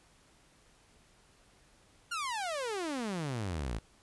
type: exponential sweep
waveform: sawtooth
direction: down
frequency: 1449 to 51 Hz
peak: -30 dBFS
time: 2.11-3.79 s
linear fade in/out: 10 ms
effects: pink hiss -64 dBFS RMS until 4.02 s + resampled to 24000 Hz